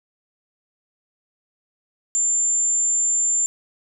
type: tone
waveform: sine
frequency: 7240 Hz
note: A8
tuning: 48 cents sharp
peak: -17 dBFS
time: 2.15-3.46 s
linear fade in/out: 0 ms
effects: none